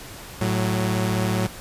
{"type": "tone pair together", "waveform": "sawtooth", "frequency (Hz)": [110, 185], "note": ["A2", "F#3"], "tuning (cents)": [0, 0], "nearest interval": "major sixth", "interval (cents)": 900, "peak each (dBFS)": [-19, -20], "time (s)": [0.41, 1.47], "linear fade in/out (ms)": 5, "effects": ["pink hiss -39 dBFS RMS until 1.6 s", "resampled to 32000 Hz"]}